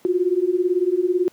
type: beating tone pair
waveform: sine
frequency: 350 / 368 Hz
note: F4 / F#4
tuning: +4 / -9 cents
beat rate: 18 Hz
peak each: -20 / -19 dBFS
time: 0.05-1.28 s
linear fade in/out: 0 ms
effects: pink hiss -55 dBFS RMS until 1.32 s + high-pass 200 Hz 12 dB/octave